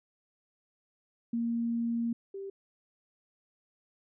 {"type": "tone pair in turn", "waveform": "sine", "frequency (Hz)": [233.1, 392], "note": ["A#3", "G4"], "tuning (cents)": [0, 0], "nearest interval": "major sixth", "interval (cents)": 900, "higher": "second", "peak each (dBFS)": [-28, -37], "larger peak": "first", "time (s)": [[1.33, 2.13], [2.34, 2.5]], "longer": "first", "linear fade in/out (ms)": 5, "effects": []}